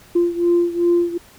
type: beating tone pair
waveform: sine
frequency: 345.4 / 348 Hz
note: F4 / F4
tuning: -19 / -6 cents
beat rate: 2.6 Hz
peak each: -15 / -18 dBFS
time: 0.15-1.18 s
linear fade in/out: 10 ms
effects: tanh soft clip ceiling -8 dBFS + pink hiss -47 dBFS RMS until 1.38 s